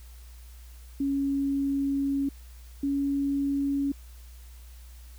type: tone pair in turn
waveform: sine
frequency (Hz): 277.2 / 279.5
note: C#4 / C#4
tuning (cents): 0 / +14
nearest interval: unison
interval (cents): 14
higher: second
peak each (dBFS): -24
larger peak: neither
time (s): 1-2.29 / 2.83-3.92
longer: first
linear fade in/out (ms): 5
effects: added 60 Hz sine -44 dBFS peak until 5.18 s + white hiss -57 dBFS RMS until 5.18 s